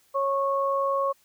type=tone pair together; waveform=sine; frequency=550 / 1100 Hz; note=C#5 / C#6; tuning=-14 / -14 cents; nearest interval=octave; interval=1200 cents; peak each=-25 dBFS; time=0.14-1.13 s; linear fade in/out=20 ms; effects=white hiss -63 dBFS RMS until 1.24 s